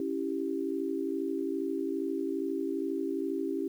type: chord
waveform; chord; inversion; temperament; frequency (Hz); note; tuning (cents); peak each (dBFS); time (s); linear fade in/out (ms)
sine; C# diminished; none; equal; 277.2 / 329.6 / 392; C#4 / E4 / G4; 0 / 0 / 0; -34; 0-3.68; 2
effects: 10-bit